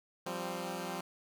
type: chord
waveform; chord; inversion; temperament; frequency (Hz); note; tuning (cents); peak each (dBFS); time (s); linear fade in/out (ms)
10% pulse; F suspended second; none; equal with one note detuned; 174.61 / 195.09 / 261.6; F3 / G3 / C4; 0 / -8 / 0; -32 / -33 / -36; 0.26-1.01; 5
effects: none